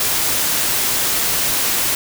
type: noise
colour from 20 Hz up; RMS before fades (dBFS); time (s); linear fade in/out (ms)
white; -18; 0-1.95; 2
effects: none